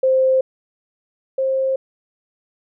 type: tone pair in turn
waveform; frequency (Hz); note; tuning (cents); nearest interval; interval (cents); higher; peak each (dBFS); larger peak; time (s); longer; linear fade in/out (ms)
sine; 523.3 / 530.6; C5 / C5; 0 / +24; unison; 24; second; -12 / -16; first; 0.03-0.41 / 1.38-1.76; neither; 5
effects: none